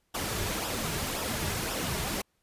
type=noise with flanger; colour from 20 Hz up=pink; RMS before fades=-32 dBFS; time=0.14-2.22 s; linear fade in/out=10 ms; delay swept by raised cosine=0.46 to 3.96 ms; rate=1.9 Hz; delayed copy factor=-0.55; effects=pink hiss -74 dBFS RMS until 2.42 s + resampled to 32000 Hz